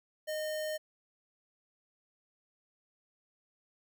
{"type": "tone with sample-and-hold", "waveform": "sine", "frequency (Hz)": 618, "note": "D#5", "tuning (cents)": -12, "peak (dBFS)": -33, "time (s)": [0.27, 0.78], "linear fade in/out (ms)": 20, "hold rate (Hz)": 2450, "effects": []}